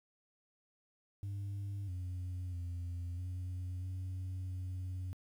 sine tone with pitch steps, 99.7 / 90.7 / 87.6 / 90.9 / 92.6 / 91.9 Hz, G2 / F#2 / F2 / F#2 / F#2 / F#2, +30 / -34 / +6 / -30 / +2 / -11 cents, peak -35 dBFS, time 1.23-5.13 s, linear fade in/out 0 ms, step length 650 ms, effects tanh soft clip ceiling -37 dBFS + 11-bit

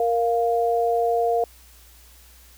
sine tone pair together, 466.2 / 698.5 Hz, A#4 / F5, 0 / 0 cents, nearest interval perfect fifth, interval 700 cents, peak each -21 dBFS, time 0-1.44 s, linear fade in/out 2 ms, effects added 60 Hz sine -50 dBFS peak until 2.57 s + white hiss -52 dBFS RMS until 2.57 s

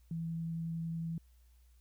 sine tone with vibrato, 164.81 Hz, E3, in tune, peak -35 dBFS, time 0.11-1.18 s, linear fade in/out 2 ms, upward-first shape triangle, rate 11 Hz, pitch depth 8 cents each way, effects added 60 Hz sine -60 dBFS peak until 1.8 s + white hiss -75 dBFS RMS until 1.8 s

